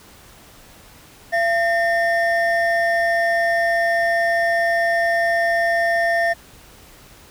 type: tone pair together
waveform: triangle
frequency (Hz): 679.9 / 1815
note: F5 / A#6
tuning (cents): -47 / -47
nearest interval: octave + perfect fourth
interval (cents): 1700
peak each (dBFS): -16 / -18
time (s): 1.32-6.34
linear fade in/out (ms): 20
effects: pink hiss -46 dBFS RMS until 7.3 s

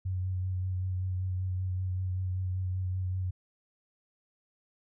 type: tone with vibrato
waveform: sine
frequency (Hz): 92.5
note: F#2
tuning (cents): 0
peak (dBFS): -29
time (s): 0.05-3.31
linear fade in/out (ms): 10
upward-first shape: sine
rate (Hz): 5.2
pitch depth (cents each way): 21
effects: none

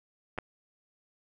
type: clicks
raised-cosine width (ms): 0.5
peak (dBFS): -26 / -17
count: 2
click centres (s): 0.378 / 0.386
effects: none

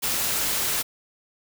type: noise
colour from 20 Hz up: white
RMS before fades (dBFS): -25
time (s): 0.02-0.83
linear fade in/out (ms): 20
effects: none

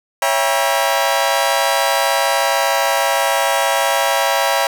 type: chord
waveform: sawtooth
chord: C# diminished seventh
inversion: none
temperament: just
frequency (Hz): 554.4 / 665.2 / 798.3 / 957.9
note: C#5 / E5 / G5 / Bb5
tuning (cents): 0 / +16 / +31 / +47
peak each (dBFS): -16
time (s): 0.22-4.67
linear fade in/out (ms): 2
effects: none

